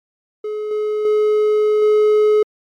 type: tone with level steps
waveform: triangle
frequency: 424.8 Hz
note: G#4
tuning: 39 cents sharp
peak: -19 / -15 / -10 / -8 dBFS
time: 0.44-2.43 s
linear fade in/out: 5 ms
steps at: 0.71 / 1.05 / 1.82 s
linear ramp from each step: 2 ms
effects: MP3 96 kbps